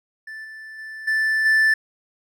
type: tone with level steps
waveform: triangle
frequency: 1760 Hz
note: A6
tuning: in tune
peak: -31 / -34 / -31 / -16 / -12 dBFS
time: 0.27-1.74 s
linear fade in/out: 5 ms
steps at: 0.44 / 0.78 / 1.07 / 1.45 s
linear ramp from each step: 10 ms
effects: none